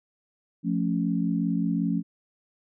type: chord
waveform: sine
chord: F augmented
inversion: none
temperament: equal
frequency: 174.61 / 220 / 277.2 Hz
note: F3 / A3 / C#4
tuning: 0 / 0 / 0 cents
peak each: -26 / -28 / -28 dBFS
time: 0.63-2.03 s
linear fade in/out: 50 ms
effects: none